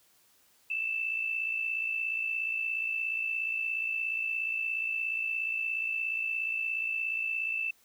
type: tone pair together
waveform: sine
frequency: 2637 / 2694 Hz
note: E7 / E7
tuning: 0 / +37 cents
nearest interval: unison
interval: 37 cents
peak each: -30 / -37 dBFS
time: 0.7-7.71 s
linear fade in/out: 5 ms
effects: white hiss -65 dBFS RMS until 7.84 s